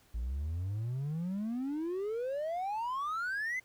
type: exponential sweep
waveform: triangle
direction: up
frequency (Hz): 55 to 2093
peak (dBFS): -30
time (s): 0.14-3.6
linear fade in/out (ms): 10
effects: tanh soft clip ceiling -27 dBFS + pink hiss -65 dBFS RMS until 3.64 s